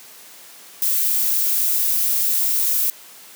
violet noise, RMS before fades -19 dBFS, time 0.82-2.9 s, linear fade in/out 0 ms, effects white hiss -43 dBFS RMS until 3.35 s + high-pass 200 Hz 12 dB/octave

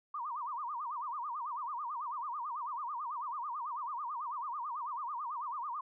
sine tone with vibrato, 1071 Hz, C6, 40 cents sharp, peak -36 dBFS, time 0.14-5.81 s, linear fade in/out 5 ms, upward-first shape sine, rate 9.1 Hz, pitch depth 250 cents each way, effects none

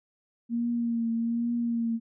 sine tone with vibrato, 233.1 Hz, A#3, in tune, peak -25 dBFS, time 0.49-2 s, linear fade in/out 50 ms, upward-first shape triangle, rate 1.2 Hz, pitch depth 36 cents each way, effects none

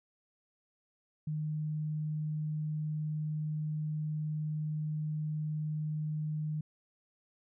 sine tone, 153.2 Hz, D#3, 27 cents flat, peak -32 dBFS, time 1.27-6.61 s, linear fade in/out 5 ms, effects none

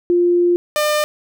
sine / sawtooth tone pair in turn, 350.2 / 601.5 Hz, F4 / D5, +5 / +41 cents, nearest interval major sixth, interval 936 cents, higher second, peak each -11 dBFS, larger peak neither, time 0.1-0.56 / 0.76-1.04 s, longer first, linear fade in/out 0 ms, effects none

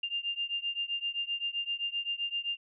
sine beating tone pair, 2796 / 2803.7 Hz, F7 / F7, +1 / +6 cents, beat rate 7.7 Hz, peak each -34 / -35 dBFS, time 0.03-2.57 s, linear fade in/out 5 ms, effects none

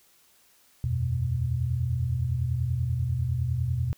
sine chord, E suspended second, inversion none, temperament equal, 82.41 / 92.5 / 123.47 Hz, E2 / F#2 / B2, 0 / 0 / 0 cents, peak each -30 / -32 / -26 dBFS, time 0.84-3.93 s, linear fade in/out 0 ms, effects white hiss -61 dBFS RMS until 3.97 s

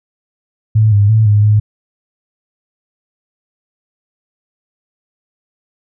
sine tone with pitch steps, 108.9 / 102 / 110.2 / 104.1 / 105.8 Hz, A2 / G#2 / A2 / G#2 / G#2, -17 / -31 / +3 / +5 / +33 cents, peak -6 dBFS, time 0.75-1.6 s, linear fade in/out 10 ms, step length 170 ms, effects none

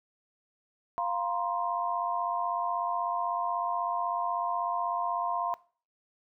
sine chord, F suspended fourth, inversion none, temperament equal with one note detuned, 698.5 / 950.3 / 1046.5 Hz, F5 / Bb5 / C6, 0 / +33 / 0 cents, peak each -32 dBFS, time 0.98-5.54 s, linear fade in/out 0 ms, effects noise-tail reverb RT60 0.4 s tail -20 dB re dry

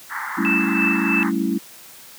white band-pass noise, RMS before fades -28 dBFS, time 0.09-1.32 s, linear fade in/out 50 ms, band 820 to 2000 Hz, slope 96 dB/octave
sine chord, A dominant seventh, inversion third, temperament equal with one note detuned, 194.08 / 220 / 277.2 / 329.6 Hz, G3 / A3 / C#4 / E4, -17 / 0 / 0 / 0 cents, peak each -24 dBFS, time 0.37-1.59 s, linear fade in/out 20 ms
sine tone with tremolo, 2637 Hz, E7, in tune, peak -17 dBFS, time 0.45-1.23 s, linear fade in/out 0 ms, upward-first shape sine, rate 3.1 Hz, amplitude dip 70%
effects white hiss -43 dBFS RMS until 2.18 s + high-pass 100 Hz 12 dB/octave

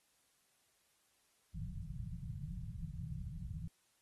white low-pass noise, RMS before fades -44 dBFS, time 1.54-3.68 s, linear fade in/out 5 ms, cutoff 180 Hz, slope 96 dB/octave, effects white hiss -75 dBFS RMS until 4.01 s + AAC 32 kbps

